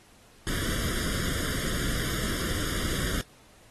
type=noise with comb filter; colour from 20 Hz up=pink; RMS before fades=-30 dBFS; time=0.47-3.21 s; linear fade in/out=0 ms; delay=0.59 ms; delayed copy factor=+1; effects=pink hiss -57 dBFS RMS until 3.7 s + AAC 32 kbps